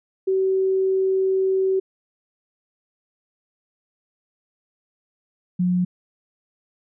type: tone pair in turn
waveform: sine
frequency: 381 / 179.81 Hz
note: G4 / F#3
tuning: -49 / -49 cents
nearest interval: octave + minor second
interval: 1300 cents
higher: first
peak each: -17 dBFS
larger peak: neither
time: 0.27-1.8 / 5.59-5.85 s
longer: first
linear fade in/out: 10 ms
effects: none